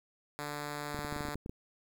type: tone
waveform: 5% pulse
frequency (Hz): 146.83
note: D3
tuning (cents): 0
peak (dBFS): -26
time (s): 0.39-1.35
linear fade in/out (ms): 0
type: clicks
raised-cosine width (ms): 3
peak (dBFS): -27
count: 11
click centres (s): 0.946 / 0.991 / 1.048 / 1.125 / 1.163 / 1.207 / 1.252 / 1.286 / 1.356 / 1.461 / 1.495
effects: 10-bit